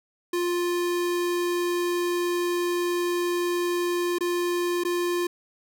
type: tone with dropouts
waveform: square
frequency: 350.6 Hz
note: F4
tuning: 7 cents sharp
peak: -24 dBFS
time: 0.33-5.27 s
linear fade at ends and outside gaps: 5 ms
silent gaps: 4.185-4.207 / 4.837-4.849 s
effects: none